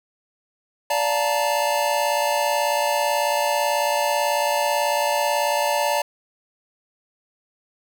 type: chord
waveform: square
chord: Bb major seventh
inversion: first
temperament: just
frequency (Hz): 582.7 / 699.2 / 874.1 / 932.3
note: D5 / F5 / A5 / Bb5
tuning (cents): -14 / +2 / -12 / 0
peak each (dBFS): -24 / -29 / -25 / -26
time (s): 0.9-6.02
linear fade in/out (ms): 5
effects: none